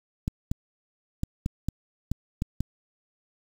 clicks, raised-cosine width 5 ms, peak -14 dBFS, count 8, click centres 0.279 / 0.515 / 1.234 / 1.461 / 1.686 / 2.116 / 2.421 / 2.606 s, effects 7-bit

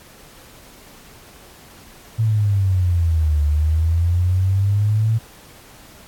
sine exponential two-way sweep, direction down then up, 113.6 to 73.2 to 113.6 Hz, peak -14 dBFS, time 2.18-5.19 s, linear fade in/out 20 ms, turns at 3.43 s, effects pink hiss -45 dBFS RMS until 6.07 s + AAC 64 kbps

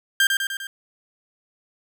30% pulse tone with echo, 1589 Hz, G6, 23 cents sharp, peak -12 dBFS, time 0.2-0.27 s, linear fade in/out 2 ms, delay 100 ms, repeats 4, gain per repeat -4 dB, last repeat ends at 0.67 s, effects none

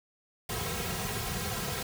pink noise with comb filter, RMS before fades -34 dBFS, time 0.49-1.83 s, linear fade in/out 5 ms, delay 3.4 ms, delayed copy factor -0.95, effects none

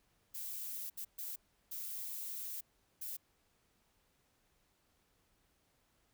violet noise bursts at uneven times, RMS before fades -43 dBFS, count 5, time 0.34-0.9 / 0.97-1.05 / 1.18-1.36 / 1.71-2.61 / 3.01-3.17 s, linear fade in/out 10 ms, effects pink hiss -75 dBFS RMS until 6.13 s

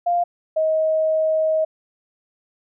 sine tone pair in turn, 698.5 / 631.5 Hz, F5 / D#5, 0 / +26 cents, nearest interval major second, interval 174 cents, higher first, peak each -16 dBFS, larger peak neither, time 0.06-0.24 / 0.56-1.65 s, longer second, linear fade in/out 10 ms, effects none

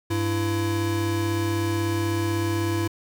square tone pair together, 99.51 / 334.7 Hz, G2 / E4, +26 / +26 cents, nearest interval octave + major sixth, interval 2100 cents, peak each -26 dBFS, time 0.1-2.88 s, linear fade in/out 10 ms, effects none

